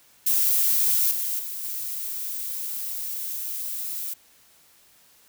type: noise with level steps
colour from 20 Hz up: violet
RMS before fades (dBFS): -21 / -27 / -33 / -31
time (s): 0.26-4.14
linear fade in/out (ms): 10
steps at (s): 1.11 / 1.39 / 1.63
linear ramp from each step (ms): 2
effects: white hiss -57 dBFS RMS until 5.28 s